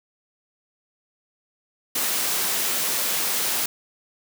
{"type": "high-pass noise", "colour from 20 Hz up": "white", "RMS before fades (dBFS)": -24, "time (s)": [1.95, 3.66], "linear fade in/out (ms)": 5, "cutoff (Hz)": 180, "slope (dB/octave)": 12, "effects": []}